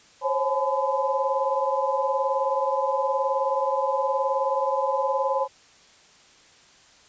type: tone cluster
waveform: sine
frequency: 529 / 548 / 851 / 1011 Hz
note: C5 / C#5 / G#5 / B5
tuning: +19 / -20 / +42 / +40 cents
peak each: -27 dBFS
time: 0.21-5.48 s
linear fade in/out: 50 ms
effects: white hiss -54 dBFS RMS until 7.08 s + resampled to 16000 Hz